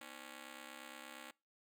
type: ring-modulated tone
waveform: 5% pulse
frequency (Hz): 277.2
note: C#4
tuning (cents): 0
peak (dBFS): -36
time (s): 0.01-1.31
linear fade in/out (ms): 0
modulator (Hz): 34.3
effects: noise-tail reverb RT60 0.3 s tail -25 dB re dry